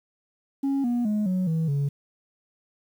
sine tone with pitch steps, 275 / 240.8 / 210.8 / 184.6 / 161.64 / 141.53 Hz, C#4 / B3 / G#3 / F#3 / E3 / C#3, -14 / -44 / +26 / -4 / -34 / +36 cents, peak -19 dBFS, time 0.63-1.89 s, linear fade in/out 10 ms, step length 210 ms, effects tanh soft clip ceiling -21 dBFS + 9-bit

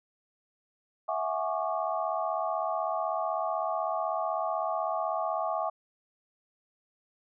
sine tone cluster, 654 / 730 / 834 / 1111 / 1191 Hz, E5 / F#5 / G#5 / C#6 / D6, -14 / -24 / +7 / +4 / +24 cents, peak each -32 / -34 / -36 / -35 / -37 dBFS, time 1.08-5.7 s, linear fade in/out 10 ms, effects none

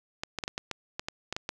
clicks, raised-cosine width 0.2 ms, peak -15 dBFS, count 11, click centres 0.235 / 0.387 / 0.438 / 0.479 / 0.579 / 0.713 / 0.995 / 1.085 / 1.326 / 1.365 / 1.491 s, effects none

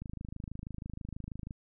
click train, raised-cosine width 5 ms, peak -28 dBFS, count 40, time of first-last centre 0.02-1.509 s, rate 26.2 Hz, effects none

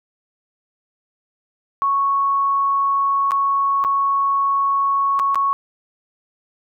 sine tone with dropouts, 1107 Hz, C#6, 3 cents flat, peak -15 dBFS, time 1.82-5.53 s, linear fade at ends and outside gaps 0 ms, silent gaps 3.309-3.318 / 3.84-3.848 / 5.192-5.197 / 5.346-5.356 s, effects none

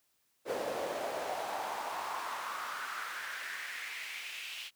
brown noise with high-pass filter sweep, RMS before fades -39 dBFS, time 0.45-4.71 s, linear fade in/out 50 ms, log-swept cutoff 470 to 2900 Hz, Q 3.3, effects white hiss -75 dBFS RMS until 4.75 s

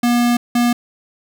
square tone pair in turn, 240.2 / 240.2 Hz, B3 / B3, -48 / -48 cents, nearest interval unison, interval 0 cents, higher neither, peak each -13 dBFS, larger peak neither, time 0.03-0.37 / 0.55-0.73 s, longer first, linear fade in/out 5 ms, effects none

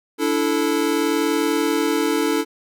square chord, D suspended second, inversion none, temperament equal with one note detuned, 289.1 / 329.6 / 440 Hz, D4 / E4 / A4, -27 / 0 / 0 cents, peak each -23 dBFS, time 0.18-2.45 s, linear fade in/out 50 ms, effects none

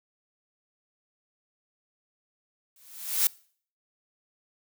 blue noise with exponential growth, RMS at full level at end -20 dBFS, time 2.76-3.27 s, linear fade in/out 2 ms, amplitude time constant 110 ms, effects noise-tail reverb RT60 0.5 s tail -23 dB re dry

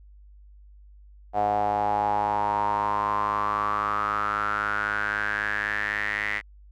sawtooth tone with band-pass filter sweep, 103.83 Hz, G#2, in tune, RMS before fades -26 dBFS, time 1.33-6.42 s, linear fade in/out 50 ms, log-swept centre 720 to 2000 Hz, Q 8.2, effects added 50 Hz sine -47 dBFS peak until 6.71 s

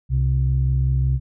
sine tone pair together, 65.41 / 130.82 Hz, C2 / C3, 0 / 0 cents, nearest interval octave, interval 1200 cents, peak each -18 dBFS, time 0.09-1.2 s, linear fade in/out 50 ms, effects tanh soft clip ceiling -10 dBFS

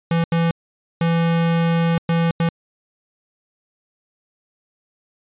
square tone bursts at uneven times, 167.1 Hz, E3, 24 cents sharp, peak -16 dBFS, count 5, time 0.11-0.24 / 0.32-0.51 / 1.01-1.98 / 2.09-2.31 / 2.4-2.49 s, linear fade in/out 2 ms, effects resampled to 8000 Hz

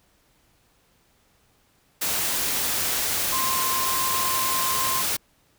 sine tone in noise, 1050 Hz, C6, 6 cents sharp, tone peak -26 dBFS, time 3.32-5.02 s, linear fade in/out 10 ms, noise white, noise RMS -25 dBFS, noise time 2.01-5.17 s, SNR -4 dB, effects pink hiss -63 dBFS RMS until 5.58 s

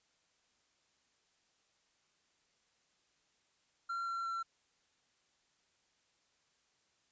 triangle tone with pitch steps, 1371 / 1362.3 / 1353.7 Hz, F6 / F6 / E6, -32 / -43 / +46 cents, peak -34 dBFS, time 3.89-4.43 s, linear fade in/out 10 ms, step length 180 ms, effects white hiss -75 dBFS RMS until 7.11 s + resampled to 16000 Hz

